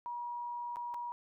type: tone with dropouts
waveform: sine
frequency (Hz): 959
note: A#5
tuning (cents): +49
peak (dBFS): -37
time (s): 0.06-1.12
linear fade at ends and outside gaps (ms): 0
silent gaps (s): 0.759-0.768 / 0.94-0.944
effects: none